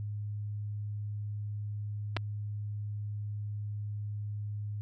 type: clicks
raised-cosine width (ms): 0.3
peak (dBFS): -16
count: 2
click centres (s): 2.166 / 2.169
effects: added 104 Hz sine -34 dBFS peak until 4.81 s